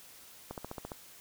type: click train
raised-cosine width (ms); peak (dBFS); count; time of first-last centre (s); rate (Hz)
1; -25; 7; 0.51-0.918; 14.7
effects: white hiss -54 dBFS RMS until 1.2 s